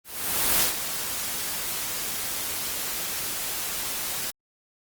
white noise with ADSR envelope, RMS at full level -20 dBFS, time 0.04-4.31 s, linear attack 550 ms, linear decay 140 ms, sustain -10 dB, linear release 13 ms, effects Opus 24 kbps

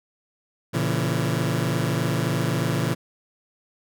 sawtooth chord, A# diminished, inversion none, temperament just, 116.54 / 139.85 / 167.82 Hz, A#2 / C#3 / E3, 0 / +16 / +31 cents, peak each -22 dBFS, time 0.73-2.95 s, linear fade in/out 20 ms, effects none

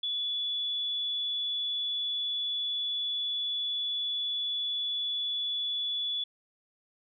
sine tone, 3431 Hz, A7, 44 cents flat, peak -29 dBFS, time 0.03-6.24 s, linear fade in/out 5 ms, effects none

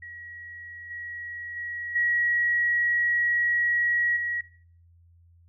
sine tone with level steps, 1911 Hz, A#6, 43 cents sharp, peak -39 / -34 / -31 / -21 / -26 dBFS, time 0.02-4.41 s, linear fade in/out 5 ms, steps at 0.9 / 1.56 / 1.95 / 4.16 s, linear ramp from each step 10 ms, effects noise-tail reverb RT60 0.5 s tail -17 dB re dry + added 85 Hz sine -54 dBFS peak until 5.48 s

